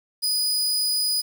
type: tone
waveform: sawtooth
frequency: 4963 Hz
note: D#8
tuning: 5 cents flat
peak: -18 dBFS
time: 0.22-1.22 s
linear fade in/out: 20 ms
effects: 8-bit